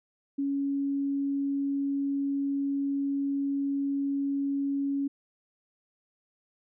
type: tone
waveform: sine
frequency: 278.7 Hz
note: C#4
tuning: 9 cents sharp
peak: -26 dBFS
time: 0.38-5.08 s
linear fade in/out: 10 ms
effects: none